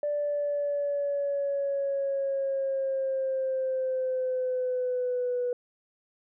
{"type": "linear sweep", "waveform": "sine", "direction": "down", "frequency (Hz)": [587.3, 490], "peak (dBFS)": -25, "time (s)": [0.03, 5.53], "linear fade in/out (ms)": 2, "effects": ["tanh soft clip ceiling -21 dBFS"]}